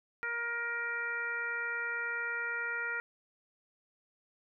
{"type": "harmonic tone", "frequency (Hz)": 470.9, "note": "A#4", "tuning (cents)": 18, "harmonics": [1, 2, 3, 4, 5], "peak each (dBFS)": [-46, -47, -35, -38, -43], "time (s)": [0.23, 3], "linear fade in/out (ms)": 0, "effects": []}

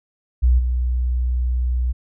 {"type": "tone with level steps", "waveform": "sine", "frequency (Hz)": 61.74, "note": "B1", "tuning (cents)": 0, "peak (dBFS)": [-11, -17], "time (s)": [0.42, 1.93], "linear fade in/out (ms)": 20, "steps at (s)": 0.58, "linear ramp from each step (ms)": 20, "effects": []}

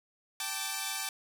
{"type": "chord", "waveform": "5% pulse", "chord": "G suspended second", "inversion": "none", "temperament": "equal with one note detuned", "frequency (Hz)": [775.4, 880, 1174.7], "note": ["G5", "A5", "D6"], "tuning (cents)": [-19, 0, 0], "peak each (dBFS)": [-26, -26, -26], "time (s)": [0.4, 1.09], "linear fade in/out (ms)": 2, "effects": ["10-bit"]}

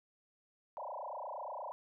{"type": "tone with frequency modulation", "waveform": "sine", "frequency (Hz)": 784, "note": "G5", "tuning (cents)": 0, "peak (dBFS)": -40, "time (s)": [0.77, 1.72], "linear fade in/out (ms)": 0, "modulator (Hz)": 28.5, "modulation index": 7.9, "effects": []}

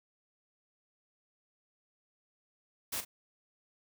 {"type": "noise with echo", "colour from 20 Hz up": "white", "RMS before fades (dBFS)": -36, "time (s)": [2.92, 3.01], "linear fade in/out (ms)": 10, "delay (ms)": 40, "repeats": 1, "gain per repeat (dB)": -11, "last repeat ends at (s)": 3.05, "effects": []}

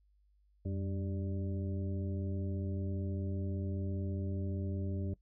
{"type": "harmonic tone with a mistuned harmonic", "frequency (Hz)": 98, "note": "G2", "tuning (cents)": 0, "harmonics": [1, 2, 3, 4, 6], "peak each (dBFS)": [-35, -41, -45, -47, -51], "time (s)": [0.65, 5.14], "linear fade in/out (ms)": 5, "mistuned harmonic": 1, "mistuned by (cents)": -130, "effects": ["noise-tail reverb RT60 0.1 s tail -21 dB re dry", "added 50 Hz sine -66 dBFS peak until 5.21 s"]}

